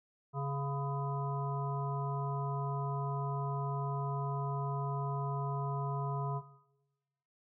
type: harmonic tone with a mistuned harmonic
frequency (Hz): 138.7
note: C#3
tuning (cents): +1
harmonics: 1 / 3 / 5 / 7 / 9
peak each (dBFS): -34 / -43 / -43 / -42 / -45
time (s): 0.33-6.42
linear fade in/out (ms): 50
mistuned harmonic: 7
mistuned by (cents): +52
effects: noise-tail reverb RT60 1.0 s tail -17 dB re dry